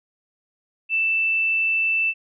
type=tone; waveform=sine; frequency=2654 Hz; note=E7; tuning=11 cents sharp; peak=-18 dBFS; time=0.89-2.14 s; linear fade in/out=50 ms; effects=none